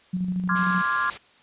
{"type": "tone with tremolo", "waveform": "sine", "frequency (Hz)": 182.3, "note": "F#3", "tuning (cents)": -25, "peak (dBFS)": -22, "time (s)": [0.13, 0.82], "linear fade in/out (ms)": 10, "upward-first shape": "square", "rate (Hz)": 13, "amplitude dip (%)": 40}
{"type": "chord", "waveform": "sine", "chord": "D half-diminished seventh", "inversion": "third", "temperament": "equal", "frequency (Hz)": [1046.5, 1174.7, 1396.9, 1661.2], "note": ["C6", "D6", "F6", "Ab6"], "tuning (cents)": [0, 0, 0, 0], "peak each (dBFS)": -27, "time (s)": [0.49, 1.1], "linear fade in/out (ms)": 2}
{"type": "noise", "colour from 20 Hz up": "white", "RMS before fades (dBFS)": -35, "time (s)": [0.55, 1.18], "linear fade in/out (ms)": 10}
{"effects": ["white hiss -56 dBFS RMS until 1.42 s", "resampled to 8000 Hz"]}